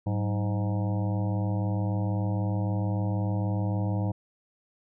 harmonic tone with a mistuned harmonic, 103.83 Hz, G#2, in tune, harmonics 1 / 2 / 3 / 5 / 6 / 7 / 8 / 9, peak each -26 / -32 / -36 / -40 / -42 / -43 / -44 / -45 dBFS, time 0.06-4.12 s, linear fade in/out 10 ms, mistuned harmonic 2, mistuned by -150 cents, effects none

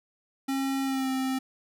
square tone with pitch glide, 270 to 262.8 Hz, C#4 to C4, -45 to +8 cents, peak -27 dBFS, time 0.48-1.39 s, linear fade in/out 10 ms, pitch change -47 cents, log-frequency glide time 0.83-1.1 s, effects none

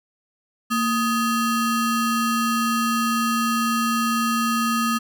square ring-modulated tone, 740 Hz, F#5, in tune, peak -17 dBFS, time 0.7-4.99 s, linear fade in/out 20 ms, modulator 509 Hz, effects none

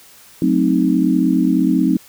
sine chord, F# diminished seventh, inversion none, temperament equal, 185 / 220 / 261.6 / 311.1 Hz, F#3 / A3 / C4 / Eb4, 0 / 0 / 0 / 0 cents, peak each -18 / -21 / -16 / -17 dBFS, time 0.42-1.97 s, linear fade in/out 2 ms, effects white hiss -45 dBFS RMS until 2.08 s

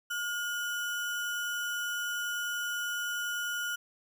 sine tone with sample-and-hold, 1429 Hz, F6, 39 cents sharp, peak -31 dBFS, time 0.1-3.76 s, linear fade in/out 10 ms, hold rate 4410 Hz, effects none

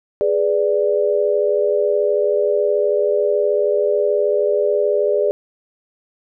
sine chord, G# diminished, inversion none, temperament equal, 415.3 / 493.9 / 587.3 Hz, G#4 / B4 / D5, 0 / 0 / 0 cents, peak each -17 / -22 / -18 dBFS, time 0.21-5.31 s, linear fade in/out 0 ms, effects none

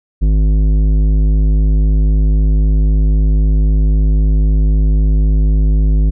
sine tone with tanh clipping, 51.91 Hz, G#1, in tune, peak -10 dBFS, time 0.21-6.11 s, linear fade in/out 20 ms, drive 12 dB, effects none

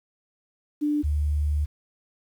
sine tone pair in turn, 296.4 / 74.1 Hz, D4 / D2, +16 / +16 cents, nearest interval 2 octaves, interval 2400 cents, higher first, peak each -21 dBFS, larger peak neither, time 0.81-1.03 / 1.03-1.66 s, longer second, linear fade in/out 20 ms, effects 9-bit

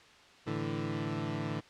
20% pulse chord, A suspended fourth, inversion none, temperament equal, 110 / 146.83 / 164.81 Hz, A2 / D3 / E3, 0 / 0 / 0 cents, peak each -33 / -32 / -34 dBFS, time 0.46-1.61 s, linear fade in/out 20 ms, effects white hiss -57 dBFS RMS until 1.69 s + low-pass 4000 Hz 12 dB/octave

